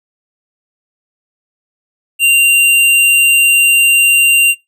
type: tone with sample-and-hold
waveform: sine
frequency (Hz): 2774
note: F7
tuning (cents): -12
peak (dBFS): -5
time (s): 2.19-4.55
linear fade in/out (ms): 50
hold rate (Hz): 11025
effects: noise-tail reverb RT60 0.2 s tail -22 dB re dry + resampled to 32000 Hz